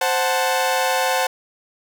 sawtooth chord, F# diminished, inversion second, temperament equal, 523.3 / 740 / 880 Hz, C5 / F#5 / A5, 0 / 0 / 0 cents, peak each -18 / -18 / -19 dBFS, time 0.01-1.27 s, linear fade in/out 5 ms, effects none

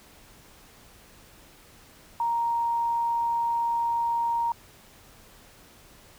sine tone, 934 Hz, A#5, 3 cents sharp, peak -23 dBFS, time 2.2-4.52 s, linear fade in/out 2 ms, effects pink hiss -53 dBFS RMS until 6.18 s

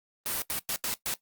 white noise bursts at uneven times, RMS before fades -31 dBFS, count 5, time 0.26-0.42 / 0.5-0.59 / 0.69-0.76 / 0.84-0.94 / 1.06-1.14 s, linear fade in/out 0 ms, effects noise-tail reverb RT60 0.1 s tail -17 dB re dry + Opus 32 kbps

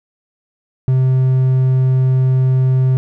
triangle tone, 130 Hz, C3, 11 cents flat, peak -8 dBFS, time 0.88-2.97 s, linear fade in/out 0 ms, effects none

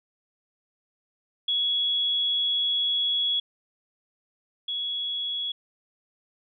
sine tone pair in turn, 3356 / 3356 Hz, G#7 / G#7, +17 / +17 cents, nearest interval unison, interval 0 cents, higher neither, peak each -22 / -27 dBFS, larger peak first, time 1.48-3.4 / 4.68-5.52 s, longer first, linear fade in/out 5 ms, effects none

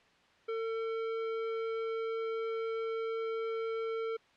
sine tone with hard clipping, 450.5 Hz, A4, 41 cents sharp, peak -35 dBFS, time 0.48-4.17 s, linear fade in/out 10 ms, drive 14 dB, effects white hiss -64 dBFS RMS until 4.36 s + low-pass 3000 Hz 12 dB/octave

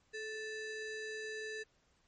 square ring-modulated tone, 1096 Hz, C#6, 20 cents flat, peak -38 dBFS, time 0.13-1.64 s, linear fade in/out 20 ms, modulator 663 Hz, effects pink hiss -73 dBFS RMS until 2.07 s + MP3 32 kbps

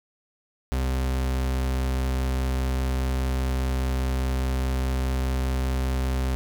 40% pulse tone, 64.9 Hz, C2, 13 cents flat, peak -22 dBFS, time 0.72-6.35 s, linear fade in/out 0 ms, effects none

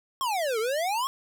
square exponential two-way sweep, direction down then up, 1108.7 to 423.3 to 1108.7 Hz, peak -26 dBFS, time 0.21-1.07 s, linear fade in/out 0 ms, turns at 0.59 s, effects none

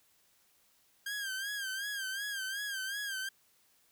sawtooth tone with vibrato, 1600 Hz, G6, 35 cents sharp, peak -32 dBFS, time 1.06-3.29 s, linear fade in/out 5 ms, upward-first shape sine, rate 2.7 Hz, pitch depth 82 cents each way, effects white hiss -69 dBFS RMS until 3.91 s

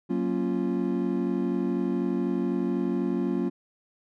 triangle chord, Gb major seventh, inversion none, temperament equal, 185 / 233.1 / 277.2 / 349.2 Hz, Gb3 / Bb3 / Db4 / F4, 0 / 0 / 0 / 0 cents, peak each -28 dBFS, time 0.09-3.5 s, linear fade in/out 20 ms, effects none

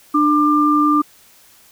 sine tone pair together, 298.2 / 1192.8 Hz, D4 / D6, +27 / +27 cents, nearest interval 2 octaves, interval 2400 cents, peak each -14 dBFS, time 0.14-1.02 s, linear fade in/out 10 ms, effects white hiss -49 dBFS RMS until 1.71 s

